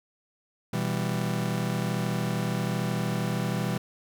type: chord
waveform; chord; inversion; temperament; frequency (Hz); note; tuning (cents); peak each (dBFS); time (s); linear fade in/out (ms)
40% pulse; E minor; second; just; 123.61 / 164.81 / 197.78; B2 / E3 / G3; +2 / 0 / +16; -30; 0.73-3.78; 5
effects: none